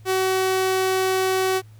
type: tone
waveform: sawtooth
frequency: 377.2 Hz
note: F#4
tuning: 33 cents sharp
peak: -15 dBFS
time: 0.05-1.62 s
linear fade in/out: 50 ms
effects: added 108 Hz sine -43 dBFS peak until 1.79 s + pink hiss -59 dBFS RMS until 1.79 s